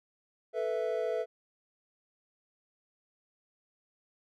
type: chord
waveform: triangle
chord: A suspended second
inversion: none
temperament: equal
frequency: 440 / 493.9 / 659.3 Hz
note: A4 / B4 / E5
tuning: 0 / 0 / 0 cents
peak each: -32 dBFS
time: 0.53-1.26 s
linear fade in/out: 50 ms
effects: none